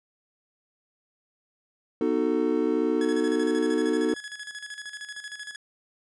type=chord; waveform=triangle; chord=B dominant seventh; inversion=none; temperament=just; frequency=246.9 / 308.7 / 370.4 / 444.5 Hz; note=B3 / D#4 / F#4 / A4; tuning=0 / -14 / +2 / +18 cents; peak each=-27 / -24 / -27 / -25 dBFS; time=2.01-4.14 s; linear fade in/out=2 ms
type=tone with tremolo; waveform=sawtooth; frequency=1687 Hz; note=G#6; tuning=27 cents sharp; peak=-31 dBFS; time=3.01-5.56 s; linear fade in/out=2 ms; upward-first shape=square; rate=13 Hz; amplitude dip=65%
effects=resampled to 24000 Hz

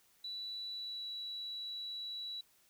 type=tone with pitch glide; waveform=sine; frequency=3951 to 3926 Hz; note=B7 to B7; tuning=0 to -11 cents; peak=-40 dBFS; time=0.24-2.41 s; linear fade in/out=5 ms; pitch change=-11 cents; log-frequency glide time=0.71-1.08 s; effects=white hiss -69 dBFS RMS until 2.69 s

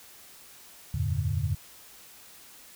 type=tone cluster; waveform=sine; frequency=82.8 / 94.6 / 110.3 / 142.5 Hz; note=E2 / F#2 / A2 / C#3; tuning=+8 / +39 / +5 / +48 cents; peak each=-31 dBFS; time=0.94-1.55 s; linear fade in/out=5 ms; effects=white hiss -51 dBFS RMS until 2.75 s

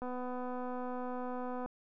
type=click train; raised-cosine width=1 ms; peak=-28 dBFS; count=411; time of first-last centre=0.02-1.66 s; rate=250 Hz; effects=none

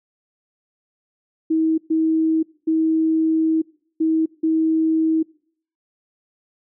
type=tone bursts at uneven times; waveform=sine; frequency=320 Hz; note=D#4; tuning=49 cents sharp; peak=-15 dBFS; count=5; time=1.5-1.78 / 1.9-2.43 / 2.67-3.62 / 4-4.26 / 4.43-5.23 s; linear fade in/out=10 ms; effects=noise-tail reverb RT60 0.6 s tail -24 dB re dry

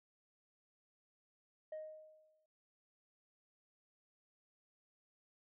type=tone with exponential decay; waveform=sine; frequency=622.3 Hz; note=D#5; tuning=in tune; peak=-39 dBFS; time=1.72-2.46 s; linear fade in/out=5 ms; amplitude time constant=160 ms; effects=tanh soft clip ceiling -41 dBFS

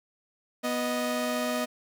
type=tone pair together; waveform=sawtooth; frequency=245.8 / 622.3 Hz; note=B3 / D#5; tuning=-8 / 0 cents; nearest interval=octave + major third; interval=1608 cents; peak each=-26 dBFS; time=0.63-1.66 s; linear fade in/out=20 ms; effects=none

